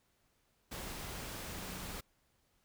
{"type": "tone in noise", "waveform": "sine", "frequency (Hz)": 185, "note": "F#3", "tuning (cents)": 0, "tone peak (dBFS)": -52, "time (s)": [1.54, 1.97], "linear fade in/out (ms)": 10, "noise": "pink", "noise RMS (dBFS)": -44, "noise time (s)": [0.71, 2.01], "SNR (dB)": -11, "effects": ["pink hiss -75 dBFS RMS until 2.64 s"]}